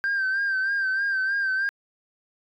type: tone with vibrato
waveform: sine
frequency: 1573 Hz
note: G6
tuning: 6 cents sharp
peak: -20 dBFS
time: 0.04-1.69 s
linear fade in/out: 0 ms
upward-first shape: sine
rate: 3.2 Hz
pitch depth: 52 cents each way
effects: tanh soft clip ceiling -20 dBFS